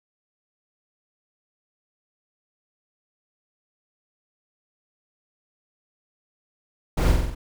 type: noise with echo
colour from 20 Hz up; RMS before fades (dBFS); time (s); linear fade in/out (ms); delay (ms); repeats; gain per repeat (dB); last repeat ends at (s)
brown; -20; 6.97-7.12; 10; 46; 5; -3; 7.35
effects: none